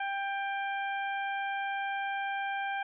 harmonic tone, 791 Hz, G5, 15 cents sharp, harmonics 1 / 2 / 3 / 4, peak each -33 / -36 / -41 / -48 dBFS, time 0-2.83 s, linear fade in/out 5 ms, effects none

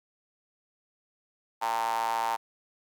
sawtooth tone with high-pass filter, 113.9 Hz, A#2, 40 cents flat, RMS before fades -29 dBFS, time 1.61-2.37 s, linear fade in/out 20 ms, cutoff 870 Hz, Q 9.1, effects none

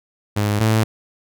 sawtooth tone pair in turn, 103.83 / 110.14 Hz, G#2 / A2, 0 / +2 cents, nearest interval minor second, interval 102 cents, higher second, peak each -13 / -10 dBFS, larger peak second, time 0.36-0.6 / 0.6-0.84 s, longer neither, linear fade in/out 10 ms, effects none

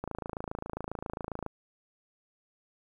click train, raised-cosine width 1 ms, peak -21 dBFS, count 40, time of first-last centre 0.04-1.463 s, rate 27.4 Hz, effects 10-bit

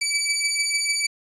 15% pulse beating tone pair, 2300 / 2306.7 Hz, D7 / D7, -37 / -32 cents, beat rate 6.7 Hz, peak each -16 / -19 dBFS, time 0.01-1.07 s, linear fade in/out 10 ms, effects resampled to 24000 Hz

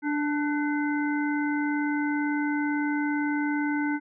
harmonic tone with a mistuned harmonic, 293.7 Hz, D4, in tune, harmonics 1 / 3 / 5 / 7, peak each -25 / -34 / -33 / -37 dBFS, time 0.02-4 s, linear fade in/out 50 ms, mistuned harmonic 5, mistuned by +42 cents, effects none

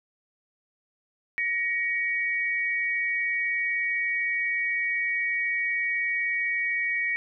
sine tone pair together, 1893.6 / 2254 Hz, A#6 / C#7, +27 / +28 cents, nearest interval minor third, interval 301 cents, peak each -27 dBFS, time 1.38-7.16 s, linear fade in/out 0 ms, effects none

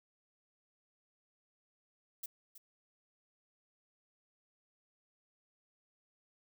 violet noise with echo, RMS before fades -42 dBFS, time 2.23-2.26 s, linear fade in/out 5 ms, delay 320 ms, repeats 1, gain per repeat -12 dB, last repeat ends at 2.58 s, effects none

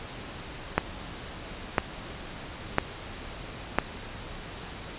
click train, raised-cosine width 0.5 ms, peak -5 dBFS, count 4, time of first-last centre 0.78-3.786 s, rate 0.998 Hz, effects pink hiss -40 dBFS RMS until 4.98 s + resampled to 8000 Hz

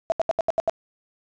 sine tone bursts, 659.3 Hz, E5, in tune, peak -17 dBFS, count 7, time 0.1-0.696 s, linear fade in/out 0 ms, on 20 ms, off 76 ms, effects resampled to 16000 Hz + 8-bit

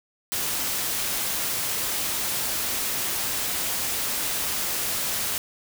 white noise, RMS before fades -27 dBFS, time 0.32-5.38 s, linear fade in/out 0 ms, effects none

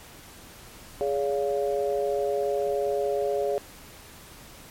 sine chord, Db major, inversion second, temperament equal with one note detuned, 415.3 / 568.3 / 698.5 Hz, Ab4 / Db5 / F5, 0 / +43 / 0 cents, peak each -26 / -27 / -32 dBFS, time 1.01-3.58 s, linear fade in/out 0 ms, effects pink hiss -47 dBFS RMS until 4.7 s + MP3 64 kbps

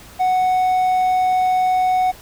triangle tone, 740 Hz, F#5, in tune, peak -12 dBFS, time 0.19-2.12 s, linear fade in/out 20 ms, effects pink hiss -42 dBFS RMS until 2.21 s

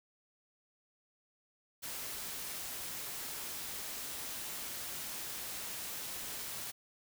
white noise, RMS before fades -42 dBFS, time 1.82-6.72 s, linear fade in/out 20 ms, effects none

